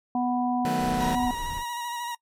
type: harmonic tone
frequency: 246.9 Hz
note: B3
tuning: in tune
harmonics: 1 / 3 / 4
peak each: -25 / -26 / -34 dBFS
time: 0.15-1.31 s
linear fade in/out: 2 ms
type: chord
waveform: sawtooth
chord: B dominant seventh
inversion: first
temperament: just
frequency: 154.34 / 185.21 / 222.2 / 246.9 Hz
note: D#3 / F#3 / A3 / B3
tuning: -14 / +2 / +17 / 0 cents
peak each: -28 dBFS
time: 0.65-1.15 s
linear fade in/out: 0 ms
type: noise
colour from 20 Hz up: brown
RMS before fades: -36 dBFS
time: 0.78-1.64 s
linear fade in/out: 50 ms
type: tone with vibrato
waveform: 40% pulse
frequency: 955 Hz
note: A#5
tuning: 42 cents sharp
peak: -29 dBFS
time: 1-2.15 s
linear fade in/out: 5 ms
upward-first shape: square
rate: 13 Hz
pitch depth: 22 cents each way
effects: noise-tail reverb RT60 0.1 s tail -23 dB re dry + MP3 64 kbps